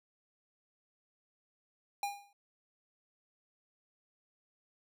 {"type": "tone with exponential decay", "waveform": "square", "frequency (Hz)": 809, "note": "G#5", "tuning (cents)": -46, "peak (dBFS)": -31, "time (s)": [2.03, 2.33], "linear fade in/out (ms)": 2, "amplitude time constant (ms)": 65, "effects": []}